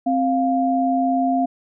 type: tone pair together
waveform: sine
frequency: 263.1 / 700 Hz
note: C4 / F5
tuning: +10 / +4 cents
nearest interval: octave + perfect fourth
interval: 1694 cents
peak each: -19 dBFS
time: 0.06-1.46 s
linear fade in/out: 10 ms
effects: none